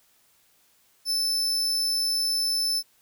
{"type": "tone", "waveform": "40% pulse", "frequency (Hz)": 5274, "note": "E8", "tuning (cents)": 0, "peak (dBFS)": -22, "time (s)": [1.05, 2.83], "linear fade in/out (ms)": 50, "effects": ["white hiss -63 dBFS RMS until 3.01 s"]}